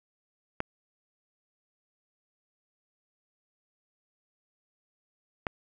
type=clicks; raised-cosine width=0.5 ms; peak=-14 dBFS; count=2; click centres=0.604 / 5.468 s; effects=none